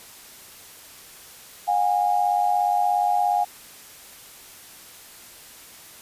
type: tone pair together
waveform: sine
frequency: 718 / 815 Hz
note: F5 / G#5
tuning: +48 / -33 cents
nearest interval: major second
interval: 219 cents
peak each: -21 dBFS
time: 1.67-3.45 s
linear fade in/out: 20 ms
effects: white hiss -45 dBFS RMS until 6.01 s + resampled to 32000 Hz